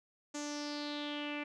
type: tone with low-pass filter sweep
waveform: sawtooth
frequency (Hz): 293.6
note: D4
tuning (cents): 0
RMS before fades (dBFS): -40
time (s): 0.34-1.44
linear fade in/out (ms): 10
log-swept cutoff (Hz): 7000 to 2400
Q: 5
effects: none